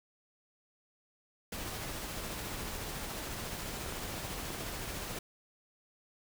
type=noise with tremolo; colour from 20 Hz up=pink; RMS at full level=-39 dBFS; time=1.52-5.19 s; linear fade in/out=5 ms; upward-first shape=triangle; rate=14 Hz; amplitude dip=25%
type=clicks; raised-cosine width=1 ms; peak=-27 dBFS; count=7; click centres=3.862 / 3.924 / 4.141 / 4.179 / 4.25 / 4.504 / 4.548 s
effects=none